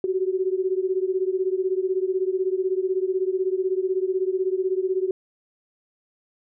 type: beating tone pair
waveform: sine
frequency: 370 / 386 Hz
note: F#4 / G4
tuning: 0 / -27 cents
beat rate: 16 Hz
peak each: -23 / -25 dBFS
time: 0.04-5.11 s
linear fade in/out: 2 ms
effects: none